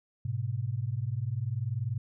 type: tone pair together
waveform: sine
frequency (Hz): 106.3 / 126.63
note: G#2 / B2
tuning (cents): +41 / +44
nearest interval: minor third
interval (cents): 303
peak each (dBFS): -32 / -32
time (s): 0.25-1.98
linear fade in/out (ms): 5
effects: none